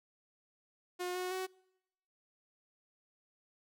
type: tone with pitch steps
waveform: sawtooth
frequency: 359.4 / 365.2 / 374.1 Hz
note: F4 / F#4 / F#4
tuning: +50 / -23 / +19 cents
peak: -32 dBFS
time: 0.99-1.47 s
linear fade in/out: 20 ms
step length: 160 ms
effects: noise-tail reverb RT60 0.9 s tail -26 dB re dry